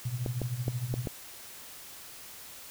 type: tone with tremolo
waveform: sine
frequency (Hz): 122.6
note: B2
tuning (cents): -12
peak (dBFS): -27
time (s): 0.05-1.06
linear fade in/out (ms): 5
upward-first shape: triangle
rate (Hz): 13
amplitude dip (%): 85
type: clicks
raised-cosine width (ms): 2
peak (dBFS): -19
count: 5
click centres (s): 0.262 / 0.417 / 0.681 / 0.94 / 1.072
effects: white hiss -47 dBFS RMS until 2.7 s